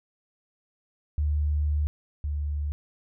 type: tone pair in turn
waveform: sine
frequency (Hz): 74.4 / 73.42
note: D2 / D2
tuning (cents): +23 / 0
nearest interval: unison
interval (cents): 23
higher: first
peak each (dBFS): -22 / -26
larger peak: first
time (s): 1.18-1.87 / 2.24-2.72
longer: first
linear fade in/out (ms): 0
effects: none